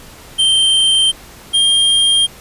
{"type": "tone pair in turn", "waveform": "square", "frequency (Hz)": [3136, 3207], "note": ["G7", "G7"], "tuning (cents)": [0, 39], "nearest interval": "unison", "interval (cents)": 39, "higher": "second", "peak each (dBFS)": -10, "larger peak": "neither", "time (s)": [[0.38, 1.12], [1.53, 2.27]], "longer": "neither", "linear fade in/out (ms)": 20, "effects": ["pink hiss -38 dBFS RMS until 2.4 s", "resampled to 32000 Hz"]}